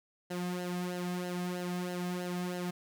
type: tone with flanger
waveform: sawtooth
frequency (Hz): 178.7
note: F3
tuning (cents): +40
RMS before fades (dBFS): -36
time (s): 0.3-2.71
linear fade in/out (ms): 10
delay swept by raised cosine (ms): 0.84 to 2.14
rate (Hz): 3.1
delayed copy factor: -0.7
effects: none